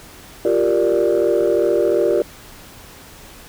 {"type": "chord", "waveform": "sine", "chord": "G minor seventh", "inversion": "third", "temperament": "equal", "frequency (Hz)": [349.2, 392, 466.2, 587.3], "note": ["F4", "G4", "Bb4", "D5"], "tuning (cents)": [0, 0, 0, 0], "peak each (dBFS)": -18, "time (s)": [0.45, 2.22], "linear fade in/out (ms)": 2, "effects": ["tanh soft clip ceiling -8 dBFS", "pink hiss -41 dBFS RMS until 3.48 s"]}